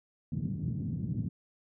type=band-pass noise; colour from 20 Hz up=pink; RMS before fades=-34 dBFS; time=0.32-1.29 s; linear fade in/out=5 ms; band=100 to 210 Hz; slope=24 dB/octave; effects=none